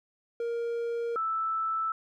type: tone pair in turn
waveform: triangle / sine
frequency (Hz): 468.1 / 1318.3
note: A#4 / E6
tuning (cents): +7 / 0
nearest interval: octave + tritone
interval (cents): 1793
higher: second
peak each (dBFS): -27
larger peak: neither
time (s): 0.4-1.16 / 1.16-1.92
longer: neither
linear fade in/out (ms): 2
effects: none